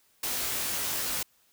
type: noise with comb filter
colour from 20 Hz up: white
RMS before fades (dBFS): -31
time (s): 0.23-1.23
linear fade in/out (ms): 5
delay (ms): 19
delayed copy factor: +0.75
effects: white hiss -66 dBFS RMS until 1.52 s